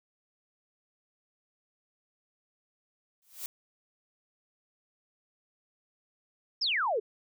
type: noise with exponential growth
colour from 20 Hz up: blue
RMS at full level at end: -34 dBFS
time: 3.22-3.46 s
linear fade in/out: 1 ms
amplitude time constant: 52 ms
type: exponential sweep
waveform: sine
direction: down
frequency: 5588 to 392 Hz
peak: -26 dBFS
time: 6.61-7 s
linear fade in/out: 10 ms
effects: none